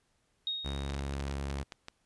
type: tone with exponential decay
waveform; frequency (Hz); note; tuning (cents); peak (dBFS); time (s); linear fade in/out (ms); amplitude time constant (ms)
sine; 3738; A#7; +4; -29; 0.47-1.16; 1; 150
type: tone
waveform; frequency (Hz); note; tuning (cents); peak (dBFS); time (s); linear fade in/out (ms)
sawtooth; 69.3; C#2; 0; -30; 0.64-1.64; 20
type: clicks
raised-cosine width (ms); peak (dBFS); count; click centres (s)
0.2; -24; 11; 0.9 / 0.944 / 0.992 / 1.137 / 1.203 / 1.28 / 1.313 / 1.503 / 1.586 / 1.722 / 1.884
effects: pink hiss -74 dBFS RMS until 2.05 s + resampled to 24000 Hz